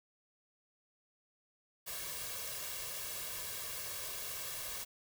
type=noise with comb filter; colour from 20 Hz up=white; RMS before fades=-42 dBFS; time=1.86-4.85 s; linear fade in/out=20 ms; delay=1.8 ms; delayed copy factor=+0.7; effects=none